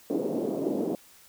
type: band-pass noise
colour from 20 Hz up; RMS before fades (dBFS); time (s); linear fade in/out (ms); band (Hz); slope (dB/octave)
pink; -29; 0.1-0.95; 0; 240 to 510; 24
effects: white hiss -55 dBFS RMS until 1.28 s